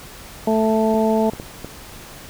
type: harmonic tone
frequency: 220 Hz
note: A3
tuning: in tune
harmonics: 1 / 2 / 3 / 4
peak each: -18 / -20 / -21 / -24 dBFS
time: 0.47-1.3 s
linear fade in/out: 5 ms
type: clicks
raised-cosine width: 2 ms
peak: -16 dBFS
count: 4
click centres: 0.942 / 1.335 / 1.399 / 1.646 s
effects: pink hiss -39 dBFS RMS until 2.29 s